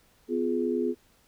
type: chord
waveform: sine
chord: F diminished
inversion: second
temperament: just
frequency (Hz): 251.4 / 349.2 / 419.1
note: Cb4 / F4 / Ab4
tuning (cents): +31 / 0 / +16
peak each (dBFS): -29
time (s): 0.28-0.95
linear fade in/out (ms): 50
effects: pink hiss -63 dBFS RMS until 1.27 s